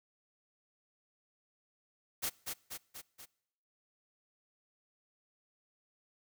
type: noise with echo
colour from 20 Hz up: white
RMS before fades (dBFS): -35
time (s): 2.22-2.3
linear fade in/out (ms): 20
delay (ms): 240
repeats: 4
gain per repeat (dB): -4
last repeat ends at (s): 3.26
effects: noise-tail reverb RT60 0.8 s tail -24 dB re dry